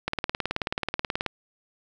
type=click train; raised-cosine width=0.3 ms; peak=-10 dBFS; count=23; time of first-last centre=0.08-1.263 s; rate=18.6 Hz; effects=none